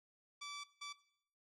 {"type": "tone bursts at uneven times", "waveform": "10% pulse", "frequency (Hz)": 1157, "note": "D6", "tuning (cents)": -26, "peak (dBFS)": -36, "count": 2, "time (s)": [[0.41, 0.64], [0.81, 0.93]], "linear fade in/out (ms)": 10, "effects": ["noise-tail reverb RT60 0.6 s tail -17 dB re dry", "low-pass 7000 Hz 12 dB/octave"]}